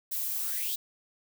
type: noise with high-pass filter sweep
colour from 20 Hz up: violet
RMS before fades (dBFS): -32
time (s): 0.11-0.76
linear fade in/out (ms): 10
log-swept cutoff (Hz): 300 to 3900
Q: 5.3
effects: none